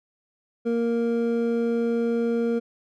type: tone pair together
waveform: triangle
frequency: 233.1 / 466.5 Hz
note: A#3 / A#4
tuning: 0 / +1 cents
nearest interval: octave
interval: 1201 cents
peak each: -22 dBFS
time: 0.65-2.6 s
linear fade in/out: 20 ms
effects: none